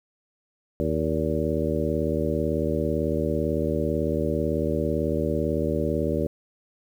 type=harmonic tone with a mistuned harmonic; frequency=78 Hz; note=D#2; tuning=5 cents sharp; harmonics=1 / 2 / 3 / 4 / 5 / 6 / 7; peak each=-30 / -30 / -30 / -30 / -30 / -30 / -30 dBFS; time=0.8-6.27 s; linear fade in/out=0 ms; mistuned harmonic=7; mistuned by=+82 cents; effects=9-bit